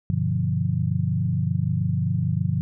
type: chord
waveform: sine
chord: G dominant seventh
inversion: none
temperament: equal with one note detuned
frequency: 98 / 123.47 / 146.83 / 173.61 Hz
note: G2 / B2 / D3 / F3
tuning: 0 / 0 / 0 / -10 cents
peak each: -26 dBFS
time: 0.1-2.61 s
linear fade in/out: 0 ms
effects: none